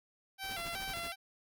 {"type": "tone with vibrato", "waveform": "10% pulse", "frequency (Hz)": 727, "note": "F#5", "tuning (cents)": -31, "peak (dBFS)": -30, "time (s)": [0.38, 1.16], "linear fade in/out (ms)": 50, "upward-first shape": "square", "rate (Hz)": 2.7, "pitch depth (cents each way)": 110}
{"type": "noise with tremolo", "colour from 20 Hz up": "pink", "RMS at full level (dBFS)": -45, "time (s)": [0.42, 1.12], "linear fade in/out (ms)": 50, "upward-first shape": "sine", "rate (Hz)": 13, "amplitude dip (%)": 65}
{"effects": []}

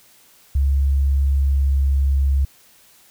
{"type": "tone with pitch glide", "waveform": "sine", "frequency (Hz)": [69, 68.56], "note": ["C#2", "C#2"], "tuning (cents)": [-7, -18], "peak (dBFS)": -14, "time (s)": [0.55, 2.45], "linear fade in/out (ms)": 5, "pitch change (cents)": -11, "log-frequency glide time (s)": [1.38, 1.76], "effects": ["white hiss -52 dBFS RMS until 3.1 s"]}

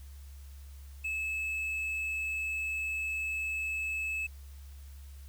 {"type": "tone", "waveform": "triangle", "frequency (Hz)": 2600, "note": "E7", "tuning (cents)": -24, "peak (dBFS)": -30, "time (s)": [1.04, 4.27], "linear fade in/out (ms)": 10, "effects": ["added 69 Hz sine -45 dBFS peak until 5.28 s", "white hiss -61 dBFS RMS until 5.28 s"]}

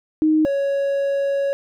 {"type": "tone pair in turn", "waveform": ["sine", "triangle"], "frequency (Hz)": [311.1, 556.2], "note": ["D#4", "C#5"], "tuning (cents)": [0, 6], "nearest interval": "minor seventh", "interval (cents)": 1006, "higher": "second", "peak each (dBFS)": [-13, -16], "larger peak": "first", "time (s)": [[0.22, 0.45], [0.45, 1.53]], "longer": "second", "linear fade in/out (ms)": 0, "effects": []}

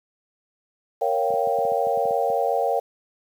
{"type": "chord", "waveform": "sine", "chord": "G half-diminished seventh", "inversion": "first", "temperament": "equal", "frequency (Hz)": [466.2, 554.4, 698.5, 784], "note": ["Bb4", "Db5", "F5", "G5"], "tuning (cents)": [0, 0, 0, 0], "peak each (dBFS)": -25, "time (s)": [1.01, 2.8], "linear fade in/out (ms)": 10}
{"type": "clicks", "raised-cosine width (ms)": 5, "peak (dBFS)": -24, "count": 11, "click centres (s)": [1.305, 1.339, 1.472, 1.587, 1.651, 1.719, 1.869, 1.974, 2.055, 2.108, 2.301]}
{"effects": ["high-pass 200 Hz 12 dB/octave", "8-bit"]}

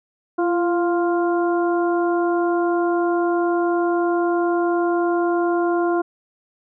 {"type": "harmonic tone with a mistuned harmonic", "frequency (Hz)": 350, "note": "F4", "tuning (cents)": 4, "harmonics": [1, 2, 3, 4], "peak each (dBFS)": [-18, -24, -28, -30], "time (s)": [0.38, 6.02], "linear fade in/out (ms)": 10, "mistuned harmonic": 1, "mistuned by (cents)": -35, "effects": []}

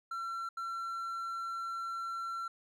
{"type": "tone bursts at uneven times", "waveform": "triangle", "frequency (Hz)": 1355, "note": "E6", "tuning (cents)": 47, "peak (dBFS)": -34, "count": 2, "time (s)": [[0.11, 0.49], [0.57, 2.48]], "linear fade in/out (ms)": 5, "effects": []}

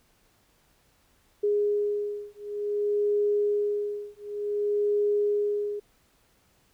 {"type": "beating tone pair", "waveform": "sine", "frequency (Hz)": [412.8, 413.35], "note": ["G#4", "G#4"], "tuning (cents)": [-10, -8], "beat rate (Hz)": 0.55, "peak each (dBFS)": -27, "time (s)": [1.43, 5.8], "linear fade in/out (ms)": 10, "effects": ["pink hiss -65 dBFS RMS until 6.73 s"]}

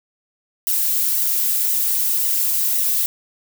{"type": "noise with flanger", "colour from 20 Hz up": "violet", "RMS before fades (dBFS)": -19, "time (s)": [0.67, 3.06], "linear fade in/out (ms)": 0, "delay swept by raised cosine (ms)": [1, 4], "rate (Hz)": 1.9, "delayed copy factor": 0.65, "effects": []}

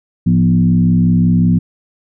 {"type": "tone with frequency modulation", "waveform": "sine", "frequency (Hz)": 173.5, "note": "F3", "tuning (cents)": -11, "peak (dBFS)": -8, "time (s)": [0.26, 1.59], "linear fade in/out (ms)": 10, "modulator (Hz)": 65.5, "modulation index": 1, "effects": []}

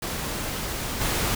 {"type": "noise with level steps", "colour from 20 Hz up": "pink", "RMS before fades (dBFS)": [-30, -25], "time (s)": [0.02, 1.35], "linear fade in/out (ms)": 5, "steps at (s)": 1, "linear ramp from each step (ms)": 20, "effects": []}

